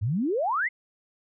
sine exponential sweep, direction up, 93.4 to 2177 Hz, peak -23 dBFS, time 0.01-0.69 s, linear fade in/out 20 ms, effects none

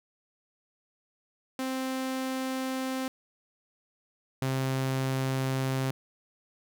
sawtooth tone pair in turn, 261.6 / 132.47 Hz, C4 / C3, 0 / +22 cents, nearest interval octave, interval 1178 cents, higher first, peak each -26 / -23 dBFS, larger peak second, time 1.59-3.08 / 4.42-5.91 s, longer neither, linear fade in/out 2 ms, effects none

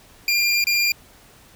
25% pulse tone with dropouts, 2397 Hz, D7, 35 cents sharp, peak -13 dBFS, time 0.28-0.92 s, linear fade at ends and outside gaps 2 ms, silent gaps 0.641-0.669 s, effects pink hiss -50 dBFS RMS until 1.55 s

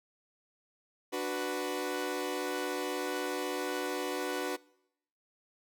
sawtooth chord, B minor, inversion first, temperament equal, 293.7 / 370 / 493.9 Hz, D4 / F#4 / B4, 0 / 0 / 0 cents, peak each -34 / -32 / -33 dBFS, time 1.12-4.57 s, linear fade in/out 20 ms, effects noise-tail reverb RT60 0.8 s tail -23 dB re dry

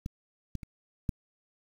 clicks, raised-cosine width 5 ms, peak -22 / -22 / -30 / -16 dBFS, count 4, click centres 0.061 / 0.553 / 0.632 / 1.092 s, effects 8-bit

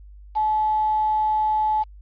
sine tone with quantisation, 860 Hz, A5, 40 cents flat, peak -18 dBFS, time 0.35-1.84 s, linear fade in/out 20 ms, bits 7, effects added 50 Hz sine -41 dBFS peak until 2.01 s + resampled to 11025 Hz

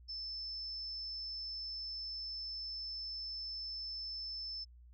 sine tone, 5274 Hz, E8, in tune, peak -40 dBFS, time 0.08-4.65 s, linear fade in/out 20 ms, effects added 60 Hz sine -55 dBFS peak until 4.93 s

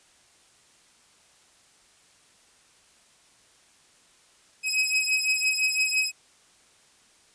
sawtooth beating tone pair, 2540 / 2545.9 Hz, D#7 / D#7, +35 / +39 cents, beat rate 5.9 Hz, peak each -22 dBFS, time 4.63-6.12 s, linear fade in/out 50 ms, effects white hiss -59 dBFS RMS until 7.34 s + resampled to 22050 Hz

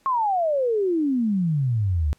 sine exponential sweep, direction down, 1096 to 69.3 Hz, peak -19 dBFS, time 0.06-2.13 s, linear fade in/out 0 ms, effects pink hiss -62 dBFS RMS until 2.18 s + low-pass 12000 Hz 12 dB/octave

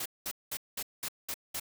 white noise bursts, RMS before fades -36 dBFS, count 7, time 0-1.599 s, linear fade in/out 5 ms, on 57 ms, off 200 ms, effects none

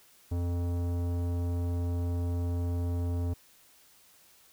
sine tone with tanh clipping, 87 Hz, F2, 6 cents flat, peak -30 dBFS, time 0.31-3.34 s, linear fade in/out 10 ms, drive 16 dB, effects white hiss -60 dBFS RMS until 4.52 s

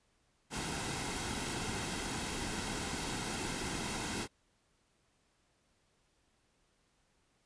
pink noise with comb filter, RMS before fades -38 dBFS, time 0.5-4.28 s, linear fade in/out 50 ms, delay 1.7 ms, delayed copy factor -0.5, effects pink hiss -74 dBFS RMS until 7.45 s + resampled to 22050 Hz

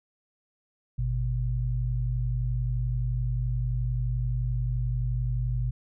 sine tone pair together, 51.95 / 123.47 Hz, G#1 / B2, +1 / 0 cents, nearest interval octave + minor third, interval 1499 cents, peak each -28 / -27 dBFS, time 0.98-5.71 s, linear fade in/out 10 ms, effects none

